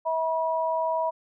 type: tone pair together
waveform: sine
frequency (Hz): 646 / 967.9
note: E5 / B5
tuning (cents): -35 / -35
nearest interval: perfect fifth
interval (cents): 700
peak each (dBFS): -26 / -26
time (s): 0.05-1.11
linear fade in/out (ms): 20
effects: none